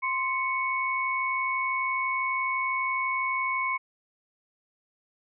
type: tone pair together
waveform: sine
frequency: 1045.1 / 2217 Hz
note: C6 / C#7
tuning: -2 / 0 cents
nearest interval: octave + minor second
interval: 1302 cents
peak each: -28 dBFS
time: 0.02-3.78 s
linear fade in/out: 20 ms
effects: none